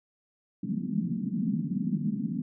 white band-pass noise, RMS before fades -30 dBFS, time 0.63-2.42 s, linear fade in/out 5 ms, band 160 to 240 Hz, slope 48 dB/octave, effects none

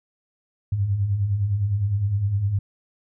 sine beating tone pair, 92.5 / 102.3 Hz, F#2 / G#2, 0 / -26 cents, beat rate 9.8 Hz, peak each -29 / -20 dBFS, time 0.72-2.59 s, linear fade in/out 5 ms, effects none

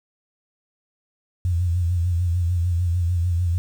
sine tone with vibrato, 87.31 Hz, F2, in tune, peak -18 dBFS, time 1.45-3.58 s, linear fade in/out 0 ms, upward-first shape sine, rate 6.7 Hz, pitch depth 69 cents each way, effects 8-bit

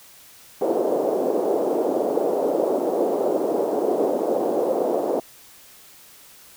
pink band-pass noise, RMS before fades -22 dBFS, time 0.61-5.2 s, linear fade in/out 5 ms, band 350 to 620 Hz, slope 24 dB/octave, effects white hiss -48 dBFS RMS until 6.56 s

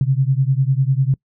sine beating tone pair, 130 / 140 Hz, C3 / C#3, -11 / +18 cents, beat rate 10 Hz, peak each -16 / -17 dBFS, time 0.01-1.14 s, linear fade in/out 2 ms, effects noise-tail reverb RT60 0.1 s tail -25 dB re dry

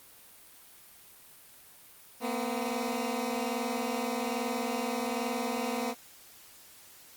15% pulse tone pair together, 230.9 / 252.1 Hz, A#3 / B3, -16 / +36 cents, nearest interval major second, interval 152 cents, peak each -27 dBFS, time 2.2-5.95 s, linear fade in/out 50 ms, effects white hiss -54 dBFS RMS until 7.16 s + Opus 32 kbps

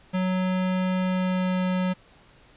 square tone with pitch glide, 185 to 183.93 Hz, F#3 to F#3, 0 to -10 cents, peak -23 dBFS, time 0.13-1.94 s, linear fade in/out 20 ms, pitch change -10 cents, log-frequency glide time 0.99-1.64 s, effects pink hiss -55 dBFS RMS until 2.56 s + resampled to 8000 Hz

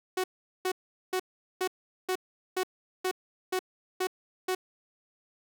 sawtooth tone bursts, 370.9 Hz, F#4, 4 cents sharp, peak -23 dBFS, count 10, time 0.17-4.55 s, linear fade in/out 5 ms, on 69 ms, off 410 ms, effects none

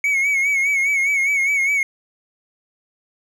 triangle tone with vibrato, 2217 Hz, C#7, in tune, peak -14 dBFS, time 0.04-1.83 s, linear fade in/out 2 ms, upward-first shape sine, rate 4.9 Hz, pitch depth 63 cents each way, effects none

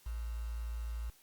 sine tone with quantisation, 56.9 Hz, A#1, 41 cents flat, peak -36 dBFS, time 0.06-1.1 s, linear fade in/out 5 ms, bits 9, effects white hiss -64 dBFS RMS until 1.22 s + Opus 48 kbps

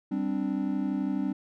triangle chord, G suspended fourth, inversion none, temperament equal, 196 / 261.6 / 293.7 Hz, G3 / C4 / D4, 0 / 0 / 0 cents, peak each -29 dBFS, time 0.11-1.33 s, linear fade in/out 10 ms, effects none

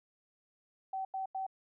sine tone bursts, 766 Hz, G5, 40 cents flat, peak -34 dBFS, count 3, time 0.93-1.466 s, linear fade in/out 5 ms, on 120 ms, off 88 ms, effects none

